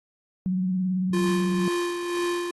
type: tone with vibrato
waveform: sine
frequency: 185 Hz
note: F#3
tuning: in tune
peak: -22 dBFS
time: 0.46-1.68 s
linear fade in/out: 0 ms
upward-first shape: triangle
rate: 18 Hz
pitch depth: 50 cents each way
type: tone with tremolo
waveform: square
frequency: 349.2 Hz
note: F4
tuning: in tune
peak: -24 dBFS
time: 1.13-2.51 s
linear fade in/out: 5 ms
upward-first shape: sine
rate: 2 Hz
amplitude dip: 45%
effects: AAC 32 kbps